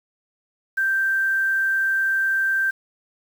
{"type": "tone with quantisation", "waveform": "sine", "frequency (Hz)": 1568, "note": "G6", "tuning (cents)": 0, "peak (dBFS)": -18, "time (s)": [0.77, 2.71], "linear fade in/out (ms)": 10, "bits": 7, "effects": []}